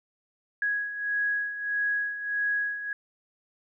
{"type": "beating tone pair", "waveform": "sine", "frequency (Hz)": [1661.2, 1662.8], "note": ["G#6", "G#6"], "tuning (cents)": [0, 2], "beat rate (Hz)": 1.6, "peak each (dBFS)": [-33, -27], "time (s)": [0.62, 2.93], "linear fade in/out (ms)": 2, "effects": []}